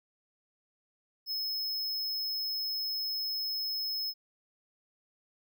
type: tone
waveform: square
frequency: 5180 Hz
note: E8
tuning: 31 cents flat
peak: -32 dBFS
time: 1.26-4.14 s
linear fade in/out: 50 ms
effects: none